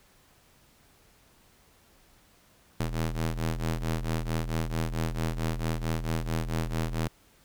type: ring-modulated tone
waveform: sawtooth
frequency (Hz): 80.7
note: E2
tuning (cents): -36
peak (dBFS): -21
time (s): 2.8-7.08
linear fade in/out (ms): 5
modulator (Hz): 42.6
effects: pink hiss -61 dBFS RMS until 7.44 s